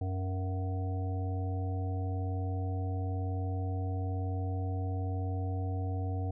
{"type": "harmonic tone with a mistuned harmonic", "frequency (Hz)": 93.2, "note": "F#2", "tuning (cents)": 13, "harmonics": [1, 3, 5, 7, 8], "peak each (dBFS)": [-31, -42, -45, -48, -45], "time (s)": [0.01, 6.31], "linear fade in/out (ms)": 5, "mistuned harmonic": 7, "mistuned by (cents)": 32, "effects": []}